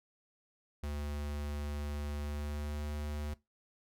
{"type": "tone with pitch glide", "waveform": "square", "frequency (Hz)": [73.2, 74.31], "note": ["D2", "D2"], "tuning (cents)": [-5, 21], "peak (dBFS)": -37, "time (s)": [0.83, 3.34], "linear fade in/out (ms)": 5, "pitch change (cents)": 26, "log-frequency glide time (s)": [2.18, 2.88], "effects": ["noise-tail reverb RT60 0.2 s tail -19 dB re dry"]}